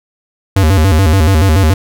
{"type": "tone with vibrato", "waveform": "square", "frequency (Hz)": 87, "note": "F2", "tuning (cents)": -6, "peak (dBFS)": -7, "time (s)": [0.56, 1.74], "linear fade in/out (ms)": 5, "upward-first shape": "square", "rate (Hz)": 7, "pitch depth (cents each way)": 190, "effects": []}